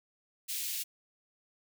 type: high-pass noise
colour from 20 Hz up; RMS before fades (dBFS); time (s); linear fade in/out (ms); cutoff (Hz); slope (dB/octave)
white; -36; 0.48-0.84; 20; 2400; 24
effects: none